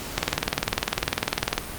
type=click train; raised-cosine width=0.2 ms; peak=-3 dBFS; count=29; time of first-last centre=0.18-1.58 s; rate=20 Hz; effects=pink hiss -35 dBFS RMS until 1.78 s + Opus 48 kbps